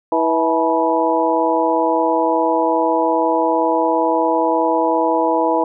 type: harmonic tone with a mistuned harmonic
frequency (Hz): 162.7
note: E3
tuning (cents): -22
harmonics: 2 / 3 / 4 / 5 / 6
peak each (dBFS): -20 / -20 / -20 / -20 / -20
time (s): 0.12-5.64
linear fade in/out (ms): 2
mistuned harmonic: 5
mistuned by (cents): +84
effects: none